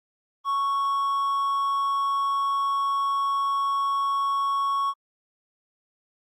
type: tone with amplitude modulation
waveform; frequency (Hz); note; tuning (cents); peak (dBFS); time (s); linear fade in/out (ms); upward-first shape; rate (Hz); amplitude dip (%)
triangle; 1108.7; C#6; 0; -19; 0.44-4.94; 50; sine; 236; 25
effects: Opus 24 kbps